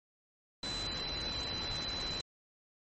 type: tone in noise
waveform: sine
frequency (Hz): 4013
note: B7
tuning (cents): +27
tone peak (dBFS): -37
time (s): 0.63-2.21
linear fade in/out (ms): 2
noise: pink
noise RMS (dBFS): -41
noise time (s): 0.63-2.21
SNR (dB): +1
effects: MP3 32 kbps